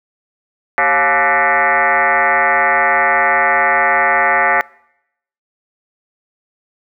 sine tone with frequency modulation, 1332 Hz, E6, 18 cents sharp, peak -10 dBFS, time 0.78-4.61 s, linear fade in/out 0 ms, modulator 157 Hz, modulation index 4.9, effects noise-tail reverb RT60 0.8 s tail -24 dB re dry

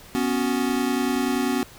square chord, B suspended second, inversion none, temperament equal, 246.9 / 277.2 / 370 Hz, B3 / C#4 / F#4, 0 / 0 / 0 cents, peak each -25 / -26 / -29 dBFS, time 0.15-1.63 s, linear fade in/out 0 ms, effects pink hiss -46 dBFS RMS until 1.78 s

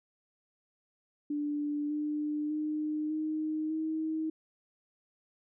sine tone with pitch steps, 293.7 / 299.2 / 304.8 / 310.4 / 316.2 Hz, D4 / D4 / D#4 / D#4 / D#4, 0 / +32 / -36 / -4 / +28 cents, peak -30 dBFS, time 1.3-4.3 s, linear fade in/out 5 ms, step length 600 ms, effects none

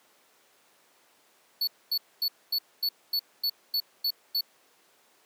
square tone bursts, 4435 Hz, C#8, in tune, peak -25 dBFS, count 10, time 1.61-4.41 s, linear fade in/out 5 ms, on 64 ms, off 240 ms, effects pink hiss -62 dBFS RMS until 5.25 s + high-pass 400 Hz 12 dB/octave

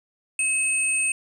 sine tone pair together, 2575 / 8682 Hz, E7 / C#9, -41 / -37 cents, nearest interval octave + major sixth, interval 2104 cents, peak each -23 dBFS, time 0.39-1.12 s, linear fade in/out 2 ms, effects 8-bit

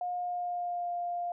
sine tone with pitch glide, 715 to 700.7 Hz, F5 to F5, +41 to +6 cents, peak -31 dBFS, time 0.01-1.32 s, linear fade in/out 2 ms, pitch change -35 cents, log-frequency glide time 0.12-0.92 s, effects none

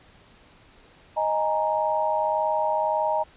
sine chord, D# suspended fourth, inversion none, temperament equal, 622.3 / 830.6 / 932.3 Hz, D#5 / G#5 / A#5, 0 / 0 / 0 cents, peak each -25 / -27 / -25 dBFS, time 1.16-3.24 s, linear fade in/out 20 ms, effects pink hiss -54 dBFS RMS until 3.36 s + resampled to 8000 Hz

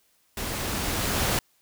pink noise with level ramp, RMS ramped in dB -32 to -24 dBFS, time 0.37-1.39 s, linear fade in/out 2 ms, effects white hiss -66 dBFS RMS until 1.61 s

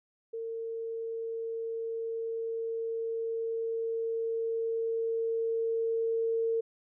sine tone with level ramp, 454.8 Hz, A#4, 43 cents flat, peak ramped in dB -34 to -26 dBFS, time 0.33-6.61 s, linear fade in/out 10 ms, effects none

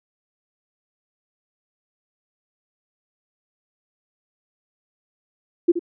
sine tone with echo, 344.5 Hz, F4, 24 cents flat, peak -10 dBFS, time 5.68-5.72 s, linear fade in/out 10 ms, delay 74 ms, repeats 1, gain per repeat -10 dB, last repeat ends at 5.794 s, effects none

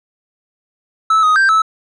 triangle tone with pitch steps, 1307 / 1252 / 1574 / 1305 Hz, E6 / D#6 / G6 / E6, -15 / +10 / +7 / -18 cents, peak -7 dBFS, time 1.1-1.62 s, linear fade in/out 5 ms, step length 130 ms, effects resampled to 22050 Hz

